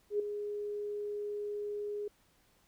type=tone with ADSR envelope; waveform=sine; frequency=413.9 Hz; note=G#4; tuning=6 cents flat; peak=-26 dBFS; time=0.1-2.08 s; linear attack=97 ms; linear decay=4 ms; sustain=-9 dB; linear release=4 ms; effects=pink hiss -69 dBFS RMS until 2.67 s